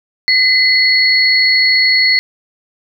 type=tone pair together; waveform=sine; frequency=2036 / 4367 Hz; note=C7 / C#8; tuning=-48 / -27 cents; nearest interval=octave + minor second; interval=1321 cents; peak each=-11 dBFS; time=0.28-2.19 s; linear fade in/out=0 ms; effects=7-bit